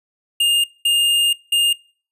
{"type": "tone bursts at uneven times", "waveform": "square", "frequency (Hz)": 2822, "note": "F7", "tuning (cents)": 17, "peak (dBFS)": -14, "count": 3, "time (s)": [[0.4, 0.64], [0.85, 1.33], [1.52, 1.73]], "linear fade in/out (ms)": 5, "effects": ["noise-tail reverb RT60 0.4 s tail -22 dB re dry", "resampled to 32000 Hz"]}